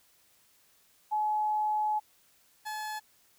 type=tone pair in turn; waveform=sine / 30% pulse; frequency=851 / 856.9 Hz; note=G#5 / A5; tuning=+42 / -46 cents; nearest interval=unison; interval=12 cents; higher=second; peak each=-26 / -32 dBFS; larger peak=first; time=1.11-2 / 2.65-3 s; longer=first; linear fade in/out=20 ms; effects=white hiss -65 dBFS RMS until 3.38 s